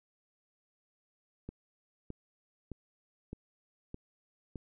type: click train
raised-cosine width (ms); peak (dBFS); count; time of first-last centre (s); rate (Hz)
3; -28; 6; 1.49-4.557; 1.63
effects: none